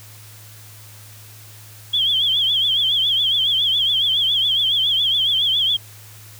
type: tone with vibrato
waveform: sine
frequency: 3268 Hz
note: G#7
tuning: 29 cents flat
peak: -15 dBFS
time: 1.93-5.77 s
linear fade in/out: 10 ms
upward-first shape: triangle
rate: 7.2 Hz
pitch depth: 130 cents each way
effects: added 106 Hz sine -42 dBFS peak until 6.39 s + white hiss -44 dBFS RMS until 6.39 s